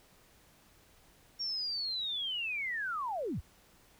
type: linear sweep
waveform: sine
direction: down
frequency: 5588 to 33.73 Hz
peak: -33 dBFS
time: 1.39-3.41 s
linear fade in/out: 20 ms
effects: pink hiss -63 dBFS RMS until 3.99 s